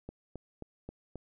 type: click train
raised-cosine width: 2 ms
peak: -28 dBFS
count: 5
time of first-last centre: 0.09-1.157 s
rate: 3.75 Hz
effects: none